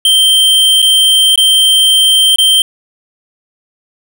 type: tone with dropouts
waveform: square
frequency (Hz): 3136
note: G7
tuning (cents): 0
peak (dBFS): -6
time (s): 0.05-2.62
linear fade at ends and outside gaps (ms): 2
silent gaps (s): 0.819-0.825 / 1.358-1.376 / 2.36-2.384
effects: none